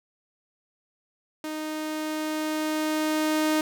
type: tone with level ramp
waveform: sawtooth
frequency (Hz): 309.6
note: D#4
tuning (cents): -9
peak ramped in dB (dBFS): -27 to -17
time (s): 1.44-3.61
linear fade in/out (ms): 2
effects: none